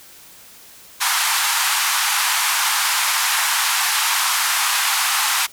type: band-pass noise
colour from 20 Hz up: pink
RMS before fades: -19 dBFS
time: 1-5.47 s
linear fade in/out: 20 ms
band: 850 to 14000 Hz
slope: 48 dB/octave
effects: white hiss -44 dBFS RMS until 5.52 s